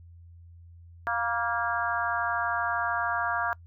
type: harmonic tone with a mistuned harmonic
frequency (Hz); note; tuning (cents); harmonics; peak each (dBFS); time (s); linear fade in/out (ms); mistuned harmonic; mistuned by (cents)
233.1; A#3; 0; 3 / 4 / 5 / 6 / 7; -32 / -32 / -32 / -32 / -32; 1.07-3.53; 0; 4; +32
effects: noise-tail reverb RT60 0.1 s tail -24 dB re dry + added 85 Hz sine -47 dBFS peak until 3.66 s